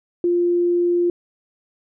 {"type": "tone", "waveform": "sine", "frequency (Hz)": 349.2, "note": "F4", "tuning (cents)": 0, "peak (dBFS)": -15, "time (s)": [0.24, 1.1], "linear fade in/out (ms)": 2, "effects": []}